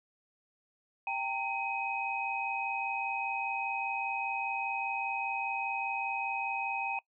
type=tone cluster; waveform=sine; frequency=788 / 913 / 2520 Hz; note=G5 / A#5 / D#7; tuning=+9 / -36 / +21 cents; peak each=-36 / -37 / -34 dBFS; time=1.07-6.99 s; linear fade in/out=2 ms; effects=noise-tail reverb RT60 0.1 s tail -23 dB re dry